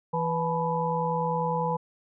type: harmonic tone with a mistuned harmonic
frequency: 164.7 Hz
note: E3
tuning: 1 cent flat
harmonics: 1 / 3 / 5 / 6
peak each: -30 / -30 / -30 / -30 dBFS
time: 0.13-1.77 s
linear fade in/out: 10 ms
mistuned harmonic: 5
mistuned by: +71 cents
effects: none